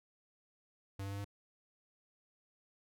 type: tone with pitch steps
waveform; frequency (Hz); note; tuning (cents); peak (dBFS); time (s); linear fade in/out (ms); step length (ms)
square; 98 / 99.02 / 100.06 / 101.1; G2 / G2 / G2 / G#2; 0 / +18 / +36 / -46; -40; 0.99-1.246; 5; 64
effects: none